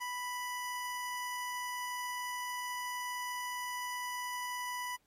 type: tone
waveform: 25% pulse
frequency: 987.8 Hz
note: B5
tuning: in tune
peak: -33 dBFS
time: 0-4.97 s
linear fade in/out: 20 ms
effects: pink hiss -75 dBFS RMS until 5.06 s + AAC 48 kbps